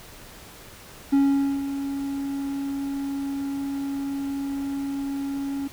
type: tone with ADSR envelope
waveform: triangle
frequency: 277.2 Hz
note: C#4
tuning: in tune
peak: -13 dBFS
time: 1.12-5.68 s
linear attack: 14 ms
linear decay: 480 ms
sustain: -11 dB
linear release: 9 ms
effects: pink hiss -45 dBFS RMS until 5.72 s